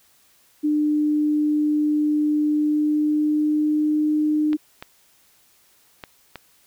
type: tone with pitch glide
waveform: sine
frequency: 300 to 303.7 Hz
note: D4 to D#4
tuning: +37 to -42 cents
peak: -17 dBFS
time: 0.63-4.57 s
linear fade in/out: 20 ms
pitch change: +21 cents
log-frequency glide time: 2.5-4.06 s
type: clicks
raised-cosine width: 0.3 ms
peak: -18 dBFS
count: 4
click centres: 4.531 / 4.825 / 6.038 / 6.357 s
effects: white hiss -58 dBFS RMS until 6.66 s